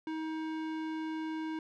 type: tone with low-pass filter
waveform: square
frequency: 316.7 Hz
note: D#4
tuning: 31 cents sharp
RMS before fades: -37 dBFS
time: 0.07-1.59 s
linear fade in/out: 2 ms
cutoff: 2800 Hz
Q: 0.67
effects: none